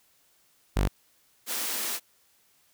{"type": "tone", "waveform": "sawtooth", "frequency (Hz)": 49, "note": "G1", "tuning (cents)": 0, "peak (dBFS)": -18, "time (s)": [0.76, 0.88], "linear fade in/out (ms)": 10}
{"type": "high-pass noise", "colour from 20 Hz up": "white", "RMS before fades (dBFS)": -31, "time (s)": [1.46, 2], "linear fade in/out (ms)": 50, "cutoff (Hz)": 210, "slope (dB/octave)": 96}
{"effects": ["white hiss -65 dBFS RMS until 2.73 s"]}